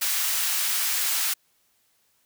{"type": "high-pass noise", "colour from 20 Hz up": "white", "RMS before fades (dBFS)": -25, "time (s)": [0.01, 1.34], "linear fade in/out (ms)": 10, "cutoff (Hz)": 1200, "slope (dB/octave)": 12, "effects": ["white hiss -67 dBFS RMS until 2.25 s"]}